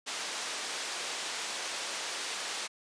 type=band-pass noise; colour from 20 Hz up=white; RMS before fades=-37 dBFS; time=0.06-2.68 s; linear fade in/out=20 ms; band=380 to 6100 Hz; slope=12 dB/octave; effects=resampled to 22050 Hz